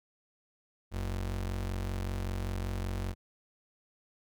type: ring-modulated tone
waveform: square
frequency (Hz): 69.6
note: C#2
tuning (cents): +8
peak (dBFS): -30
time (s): 0.91-3.15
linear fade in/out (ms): 50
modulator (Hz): 22.6
effects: none